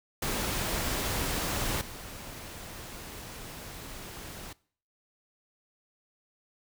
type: noise with level steps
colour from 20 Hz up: pink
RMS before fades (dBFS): -31 / -43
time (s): 0.22-4.53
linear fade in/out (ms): 5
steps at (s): 1.81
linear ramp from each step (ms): 2
effects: noise-tail reverb RT60 0.5 s tail -22 dB re dry